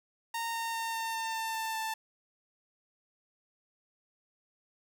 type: tone with pitch steps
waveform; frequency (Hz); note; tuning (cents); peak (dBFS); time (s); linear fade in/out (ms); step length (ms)
sawtooth; 922 / 916.7 / 911.4 / 906.2 / 900.9 / 895.8 / 890.6 / 885.5; A#5 / A#5 / A#5 / A#5 / A5 / A5 / A5 / A5; -19 / -29 / -39 / -49 / +41 / +31 / +21 / +11; -29; 0.34-1.94; 5; 200
effects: 10-bit